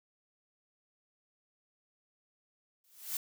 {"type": "noise with exponential growth", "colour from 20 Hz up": "blue", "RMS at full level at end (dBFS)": -32, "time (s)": [2.84, 3.17], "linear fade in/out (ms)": 2, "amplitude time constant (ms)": 70, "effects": []}